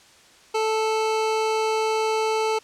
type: tone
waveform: 25% pulse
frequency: 438.9 Hz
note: A4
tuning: 4 cents flat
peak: -17 dBFS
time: 0.54-2.59 s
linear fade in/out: 10 ms
effects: white hiss -52 dBFS RMS until 2.63 s + low-pass 7000 Hz 12 dB/octave